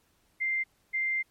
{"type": "tone pair in turn", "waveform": "sine", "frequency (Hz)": [2093, 2093], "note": ["C7", "C7"], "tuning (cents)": [0, 0], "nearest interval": "unison", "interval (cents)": 0, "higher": "neither", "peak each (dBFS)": -26, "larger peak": "neither", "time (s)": [[0.4, 0.64], [0.93, 1.23]], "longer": "second", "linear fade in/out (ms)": 20, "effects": ["pink hiss -69 dBFS RMS until 1.3 s", "MP3 64 kbps"]}